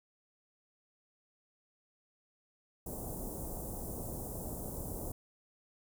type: band-stop noise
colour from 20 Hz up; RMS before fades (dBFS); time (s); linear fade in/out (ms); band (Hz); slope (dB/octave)
pink; -41; 2.86-5.12; 5; 760 to 8600; 24
effects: none